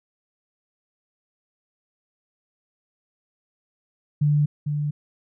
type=tone with echo; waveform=sine; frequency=147.6 Hz; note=D3; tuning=9 cents sharp; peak=-16 dBFS; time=4.21-4.46 s; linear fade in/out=10 ms; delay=450 ms; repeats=1; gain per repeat=-6 dB; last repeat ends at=4.91 s; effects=none